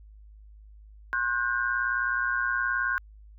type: tone cluster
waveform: sine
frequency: 1069 / 1459 / 1578 Hz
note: C6 / F#6 / G6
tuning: +37 / -25 / +11 cents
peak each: -32 / -28 / -28 dBFS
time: 1.13-2.98 s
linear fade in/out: 0 ms
effects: added 52 Hz sine -47 dBFS peak until 3.38 s